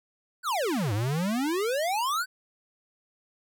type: exponential two-way sweep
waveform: square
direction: down then up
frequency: 1568 to 98 to 1568 Hz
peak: -26 dBFS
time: 0.43-2.26 s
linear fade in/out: 50 ms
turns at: 0.93 s
effects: none